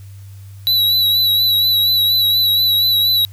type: tone with vibrato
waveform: square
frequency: 3927 Hz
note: B7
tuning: 11 cents flat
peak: -12 dBFS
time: 0.67-3.25 s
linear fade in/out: 0 ms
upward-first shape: triangle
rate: 4.2 Hz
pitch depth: 46 cents each way
effects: added 98 Hz sine -33 dBFS peak until 3.32 s + white hiss -51 dBFS RMS until 3.32 s

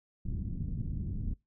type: low-pass noise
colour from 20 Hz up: pink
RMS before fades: -35 dBFS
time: 0.25-1.34 s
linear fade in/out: 5 ms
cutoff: 220 Hz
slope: 24 dB/octave
effects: noise-tail reverb RT60 0.2 s tail -22 dB re dry

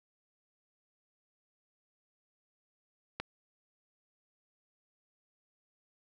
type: click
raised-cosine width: 0.3 ms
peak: -19 dBFS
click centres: 3.2 s
effects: none

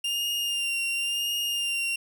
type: tone with vibrato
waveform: 40% pulse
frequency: 2800 Hz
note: F7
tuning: 4 cents sharp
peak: -25 dBFS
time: 0.04-1.96 s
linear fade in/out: 5 ms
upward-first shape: sine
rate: 0.94 Hz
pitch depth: 28 cents each way
effects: none

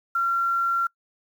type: tone with quantisation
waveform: sine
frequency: 1370 Hz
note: F6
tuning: 34 cents flat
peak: -20 dBFS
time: 0.15-0.87 s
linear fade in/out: 5 ms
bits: 8
effects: noise-tail reverb RT60 0.1 s tail -25 dB re dry

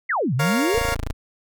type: exponential two-way sweep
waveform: sine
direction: down then up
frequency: 2205 to 117 to 494.8 Hz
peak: -19 dBFS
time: 0.09-0.79 s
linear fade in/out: 10 ms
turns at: 0.34 s
type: chord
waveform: 15% pulse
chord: Bb minor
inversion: none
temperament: equal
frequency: 466.2 / 554.4 / 698.5 Hz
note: Bb4 / Db5 / F5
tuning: 0 / 0 / 0 cents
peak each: -20 dBFS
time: 0.39-0.95 s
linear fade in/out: 10 ms
type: tone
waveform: 15% pulse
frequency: 27.64 Hz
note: A0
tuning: 9 cents sharp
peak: -19 dBFS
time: 0.74-1.13 s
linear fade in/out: 10 ms
effects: none

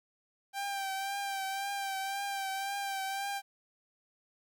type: tone with vibrato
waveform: sawtooth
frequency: 786 Hz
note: G5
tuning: 4 cents sharp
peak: -30 dBFS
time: 0.53-3.42 s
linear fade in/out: 50 ms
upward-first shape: triangle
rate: 1.9 Hz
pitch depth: 39 cents each way
effects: 12-bit

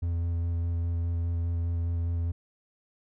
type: tone with vibrato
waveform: triangle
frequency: 84.9 Hz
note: F2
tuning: 48 cents flat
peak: -24 dBFS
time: 0.02-2.32 s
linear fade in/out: 10 ms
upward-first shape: square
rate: 4.9 Hz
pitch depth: 10 cents each way
effects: none

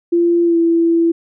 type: tone with pitch glide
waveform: sine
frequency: 342.8 to 334.2 Hz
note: F4 to E4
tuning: -32 to +24 cents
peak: -10 dBFS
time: 0.12-1.12 s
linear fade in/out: 10 ms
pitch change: -44 cents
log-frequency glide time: 0.44-0.57 s
effects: none

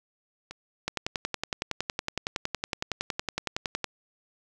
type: two click trains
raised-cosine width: 0.2 ms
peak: -11 / -22 dBFS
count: 33 / 5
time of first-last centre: 0.88-3.843 / 0.51-2.732 s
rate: 10.8 / 1.8 Hz
effects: none

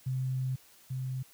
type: tone pair in turn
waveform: sine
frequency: 130 / 130 Hz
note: C3 / C3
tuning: -11 / -11 cents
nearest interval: unison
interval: 0 cents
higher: neither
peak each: -29 / -32 dBFS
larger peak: first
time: 0.06-0.56 / 0.9-1.23 s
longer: first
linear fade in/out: 10 ms
effects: white hiss -59 dBFS RMS until 1.33 s

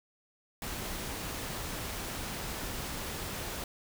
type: noise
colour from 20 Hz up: pink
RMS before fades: -38 dBFS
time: 0.62-3.64 s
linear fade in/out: 2 ms
effects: none

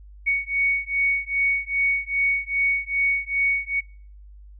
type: beating tone pair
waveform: sine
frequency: 2229 / 2231.5 Hz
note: C#7 / C#7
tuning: +9 / +11 cents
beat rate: 2.5 Hz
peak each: -23 dBFS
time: 0.26-3.81 s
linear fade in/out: 20 ms
effects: noise-tail reverb RT60 0.5 s tail -26 dB re dry + added 50 Hz sine -42 dBFS peak until 4.59 s

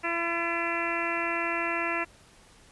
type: harmonic tone with a mistuned harmonic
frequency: 337.5 Hz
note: E4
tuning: 41 cents sharp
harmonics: 1 / 2 / 3 / 4 / 5 / 6 / 7 / 8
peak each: -35 / -35 / -35 / -35 / -35 / -35 / -35 / -35 dBFS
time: 0.03-2.05 s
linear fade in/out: 20 ms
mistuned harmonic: 5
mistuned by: +33 cents
effects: pink hiss -56 dBFS RMS until 2.71 s + resampled to 24000 Hz

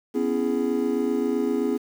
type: chord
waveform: triangle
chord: C# minor seventh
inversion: third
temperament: just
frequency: 249.5 / 277.2 / 332.6 / 415.8 Hz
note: B3 / C#4 / E4 / G#4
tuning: +18 / 0 / +16 / +2 cents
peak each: -24 / -26 / -27 / -24 dBFS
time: 0.14-1.78 s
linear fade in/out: 20 ms
effects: 8-bit

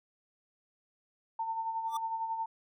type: tone with tremolo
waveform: sine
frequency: 900 Hz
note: A5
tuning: 39 cents sharp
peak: -30 dBFS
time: 1.39-2.46 s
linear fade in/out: 5 ms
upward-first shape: sine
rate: 11 Hz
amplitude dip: 50%
type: tone with exponential growth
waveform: square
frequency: 1172 Hz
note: D6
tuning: 4 cents flat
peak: -34 dBFS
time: 1.85-1.97 s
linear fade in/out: 5 ms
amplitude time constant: 24 ms
effects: none

